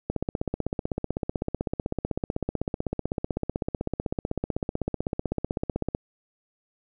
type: click train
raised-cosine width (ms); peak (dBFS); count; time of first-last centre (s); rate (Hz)
2; -13; 94; 0.1-5.949; 15.9
effects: none